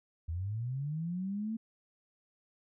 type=linear sweep; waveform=sine; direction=up; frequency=77.78 to 227.2 Hz; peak=-33 dBFS; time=0.28-1.57 s; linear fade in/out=10 ms; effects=none